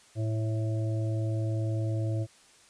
harmonic tone, 110 Hz, A2, in tune, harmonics 1 / 3 / 5 / 6, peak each -27 / -37 / -41 / -43 dBFS, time 0.15-2.27 s, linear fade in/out 50 ms, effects white hiss -58 dBFS RMS until 2.69 s + resampled to 22050 Hz

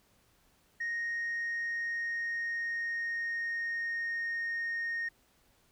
sine tone with pitch glide, 1864.7 to 1851.8 Hz, A#6 to A#6, 0 to -12 cents, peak -30 dBFS, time 0.8-5.09 s, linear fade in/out 10 ms, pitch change -12 cents, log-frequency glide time 1.01-4.47 s, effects tanh soft clip ceiling -30 dBFS + pink hiss -68 dBFS RMS until 5.71 s

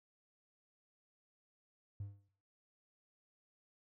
triangle tone with exponential decay, 100.3 Hz, G2, 40 cents sharp, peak -35 dBFS, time 2-2.29 s, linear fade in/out 5 ms, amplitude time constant 63 ms, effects noise-tail reverb RT60 0.6 s tail -25 dB re dry + tanh soft clip ceiling -36 dBFS

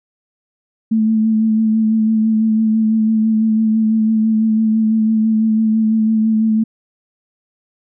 sine tone with vibrato, 219.8 Hz, A3, 2 cents flat, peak -11 dBFS, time 0.91-6.64 s, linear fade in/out 10 ms, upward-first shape sine, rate 6 Hz, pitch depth 23 cents each way, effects none

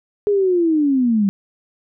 sine linear sweep, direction down, 417.8 to 191.6 Hz, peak -13 dBFS, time 0.27-1.29 s, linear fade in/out 0 ms, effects none

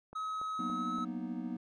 click train, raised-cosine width 1 ms, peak -35 dBFS, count 4, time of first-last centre 0.13-0.985 s, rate 3.51 Hz
triangle tone with pitch glide, 1277 to 1289.6 Hz, D#6 to E6, +45 to -38 cents, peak -33 dBFS, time 0.15-1.05 s, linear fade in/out 10 ms, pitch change +17 cents, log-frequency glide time 0.68-0.93 s
triangle chord, B major seventh, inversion second, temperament equal, 185 / 233.1 / 246.9 / 311.1 Hz, F#3 / A#3 / B3 / D#4, 0 / 0 / 0 / 0 cents, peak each -41 / -40 / -38 / -41 dBFS, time 0.59-1.57 s, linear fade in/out 5 ms
effects resampled to 22050 Hz

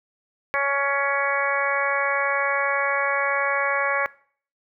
harmonic tone, 279.4 Hz, C#4, 14 cents sharp, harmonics 2 / 3 / 4 / 5 / 6 / 7 / 8, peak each -27 / -31 / -26 / -31 / -26 / -29 / -28 dBFS, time 0.54-4.06 s, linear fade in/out 0 ms, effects noise-tail reverb RT60 0.5 s tail -20 dB re dry

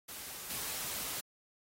white noise with level steps, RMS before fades -45 / -39 dBFS, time 0.08-1.21 s, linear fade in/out 10 ms, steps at 0.5 s, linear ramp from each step 2 ms, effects AAC 48 kbps

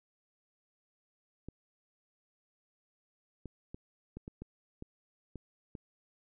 clicks, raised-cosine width 3 ms, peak -30 dBFS, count 9, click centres 1.486 / 3.457 / 3.745 / 4.17 / 4.279 / 4.42 / 4.824 / 5.357 / 5.752 s, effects none

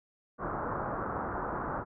white low-pass noise, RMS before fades -35 dBFS, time 0.38-1.85 s, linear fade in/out 50 ms, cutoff 1400 Hz, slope 48 dB/octave, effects none

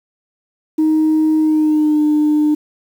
sine tone with pitch glide, 312.4 to 301.2 Hz, D#4 to D4, +7 to +44 cents, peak -9 dBFS, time 0.78-2.55 s, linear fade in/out 10 ms, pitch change -63 cents, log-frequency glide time 1.39-2.02 s, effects tanh soft clip ceiling -8 dBFS + 7-bit

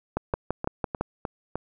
two click trains, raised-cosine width 1 ms, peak -15 / -11 dBFS, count 5 / 6, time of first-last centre 0.34-1.556 / 0.17-1.01 s, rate 3.29 / 5.95 Hz, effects none

